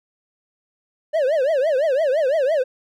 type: tone with vibrato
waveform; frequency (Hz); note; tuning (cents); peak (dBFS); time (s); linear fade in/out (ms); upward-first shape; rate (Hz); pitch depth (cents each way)
triangle; 577; D5; -31; -14; 1.13-2.64; 20; triangle; 5.9; 270
effects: none